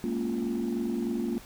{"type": "chord", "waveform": "sine", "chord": "Bb minor seventh", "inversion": "third", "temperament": "just", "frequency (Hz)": [209.8, 233.1, 279.7, 349.6], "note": ["Ab3", "Bb3", "Db4", "F4"], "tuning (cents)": [18, 0, 16, 2], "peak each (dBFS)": [-34, -29, -34, -32], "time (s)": [0.04, 1.38], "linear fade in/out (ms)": 0, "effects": ["tanh soft clip ceiling -22 dBFS", "pink hiss -50 dBFS RMS until 1.45 s"]}